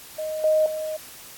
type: tone with level steps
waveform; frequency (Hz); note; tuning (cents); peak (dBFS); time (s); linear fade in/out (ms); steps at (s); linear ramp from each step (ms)
sine; 622.3; D#5; 0; -26 / -16 / -26; 0.18-0.97; 10; 0.44 / 0.66; 2
effects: white hiss -43 dBFS RMS until 1.37 s + AAC 64 kbps